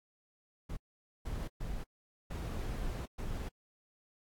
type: noise bursts at uneven times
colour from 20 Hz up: brown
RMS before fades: -38 dBFS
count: 5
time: 0.69-0.77 / 1.25-1.48 / 1.6-1.84 / 2.3-3.06 / 3.18-3.49 s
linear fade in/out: 10 ms
effects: AAC 64 kbps